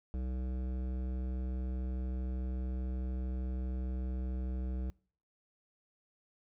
sine tone with hard clipping, 63.4 Hz, B1, 46 cents sharp, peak -36 dBFS, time 0.14-4.9 s, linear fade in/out 0 ms, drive 14 dB, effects noise-tail reverb RT60 0.5 s tail -25 dB re dry

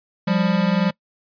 square tone pair together, 176.4 / 198 Hz, F3 / G3, +18 / +18 cents, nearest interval major second, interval 200 cents, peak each -20 dBFS, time 0.27-0.91 s, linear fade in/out 10 ms, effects noise-tail reverb RT60 0.1 s tail -23 dB re dry + resampled to 11025 Hz

